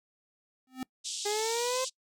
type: tone with exponential growth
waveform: square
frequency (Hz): 258.6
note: C4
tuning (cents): -20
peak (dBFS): -31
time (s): 0.67-0.83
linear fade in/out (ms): 2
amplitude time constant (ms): 33
type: band-pass noise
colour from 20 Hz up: white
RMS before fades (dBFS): -37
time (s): 1.04-1.9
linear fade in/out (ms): 20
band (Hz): 3100 to 8200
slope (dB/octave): 48
type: linear sweep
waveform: 30% pulse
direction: up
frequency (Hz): 407.1 to 523.3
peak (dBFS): -27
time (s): 1.25-1.85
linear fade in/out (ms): 10
effects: noise-tail reverb RT60 0.1 s tail -24 dB re dry